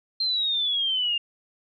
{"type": "exponential sweep", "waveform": "sine", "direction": "down", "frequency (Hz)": [4186, 2788], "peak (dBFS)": -22, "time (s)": [0.2, 1.18], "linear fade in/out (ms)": 5, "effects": []}